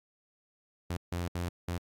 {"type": "tone bursts at uneven times", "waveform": "sawtooth", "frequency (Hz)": 87.31, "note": "F2", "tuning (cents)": 0, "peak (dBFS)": -28, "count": 4, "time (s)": [[0.9, 0.97], [1.12, 1.28], [1.35, 1.49], [1.68, 1.78]], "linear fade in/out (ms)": 5, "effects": ["AAC 64 kbps"]}